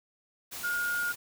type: tone in noise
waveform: sine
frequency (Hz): 1428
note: F6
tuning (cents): +38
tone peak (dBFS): -28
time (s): 0.63-1.13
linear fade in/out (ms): 20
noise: white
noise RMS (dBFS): -40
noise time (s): 0.51-1.16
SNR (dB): +9
effects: none